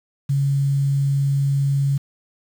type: tone with quantisation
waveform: sine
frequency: 139.1 Hz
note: C#3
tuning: 6 cents sharp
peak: -16 dBFS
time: 0.29-1.98 s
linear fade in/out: 10 ms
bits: 7
effects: none